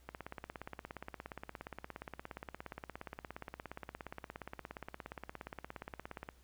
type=click train; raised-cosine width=0.5 ms; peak=-28 dBFS; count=107; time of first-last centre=0.09-6.289 s; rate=17.1 Hz; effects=added 62 Hz sine -62 dBFS peak until 6.43 s + pink hiss -69 dBFS RMS until 6.43 s